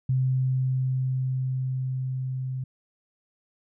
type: tone with level ramp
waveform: sine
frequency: 130 Hz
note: C3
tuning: 11 cents flat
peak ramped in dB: -20 to -28 dBFS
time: 0.09-2.64 s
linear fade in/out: 5 ms
effects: none